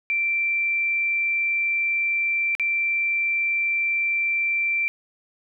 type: tone with dropouts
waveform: sine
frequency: 2349 Hz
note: D7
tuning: in tune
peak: -20 dBFS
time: 0.1-4.88 s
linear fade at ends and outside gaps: 0 ms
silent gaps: 2.551-2.597 s
effects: none